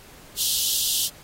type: high-pass noise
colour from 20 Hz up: pink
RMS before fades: -24 dBFS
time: 0.36-1.1 s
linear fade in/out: 50 ms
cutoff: 2900 Hz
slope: 96 dB/octave
effects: pink hiss -48 dBFS RMS until 1.23 s + AAC 48 kbps